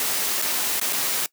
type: noise with dropouts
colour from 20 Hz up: white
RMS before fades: -24 dBFS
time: 0-1.26 s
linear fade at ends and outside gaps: 1 ms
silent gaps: 0.417-0.422 / 0.798-0.813 / 0.926-0.93 s
effects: noise-tail reverb RT60 0.1 s tail -21 dB re dry + high-pass 200 Hz 12 dB/octave